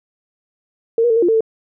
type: tone with pitch steps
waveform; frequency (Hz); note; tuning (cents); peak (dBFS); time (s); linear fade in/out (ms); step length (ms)
sine; 457.3 / 479 / 448.1 / 464.2 / 349 / 447.9 / 444.9; A#4 / A#4 / A4 / A#4 / F4 / A4 / A4; -33 / +47 / +32 / -7 / -1 / +31 / +19; -11; 0.98-1.407; 2; 61
effects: none